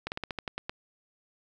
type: slowing click train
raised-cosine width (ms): 0.3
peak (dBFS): -17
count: 9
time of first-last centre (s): 0.07-0.695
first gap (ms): 49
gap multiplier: 1.13
effects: none